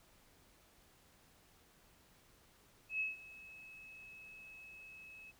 sine tone with ADSR envelope, 2580 Hz, E7, 38 cents flat, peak -33 dBFS, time 2.89-5.32 s, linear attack 110 ms, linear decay 160 ms, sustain -19 dB, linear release 24 ms, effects pink hiss -67 dBFS RMS until 5.39 s

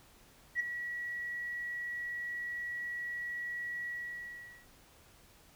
sine tone with ADSR envelope, 1928 Hz, B6, 42 cents flat, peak -26 dBFS, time 0.55-4.67 s, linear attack 48 ms, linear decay 13 ms, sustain -10 dB, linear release 800 ms, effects tanh soft clip ceiling -23 dBFS + pink hiss -61 dBFS RMS until 5.55 s

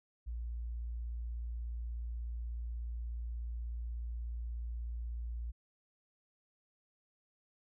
sine tone, 58.27 Hz, A#1, in tune, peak -37 dBFS, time 0.26-5.52 s, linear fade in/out 20 ms, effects none

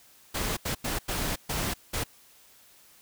pink noise bursts at uneven times, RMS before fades -30 dBFS, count 6, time 0.34-0.57 / 0.65-0.75 / 0.84-0.99 / 1.08-1.36 / 1.49-1.74 / 1.93-2.04 s, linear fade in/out 10 ms, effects white hiss -57 dBFS RMS until 3.01 s

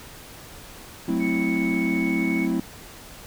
triangle chord, F# half-diminished seventh, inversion none, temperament equal with one note detuned, 185 / 220 / 260.9 / 329.6 Hz, F#3 / A3 / C4 / E4, 0 / 0 / -5 / 0 cents, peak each -26 / -26 / -24 / -24 dBFS, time 1.08-2.6 s, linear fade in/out 5 ms
sine tone, 2217 Hz, C#7, in tune, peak -28 dBFS, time 1.19-2.48 s, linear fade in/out 50 ms
effects pink hiss -43 dBFS RMS until 3.26 s

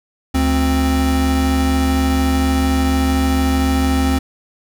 square tone pair together, 73 / 263.2 Hz, D2 / C4, -10 / +10 cents, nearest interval octave + minor seventh, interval 2220 cents, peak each -17 dBFS, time 0.34-4.19 s, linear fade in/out 10 ms, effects none

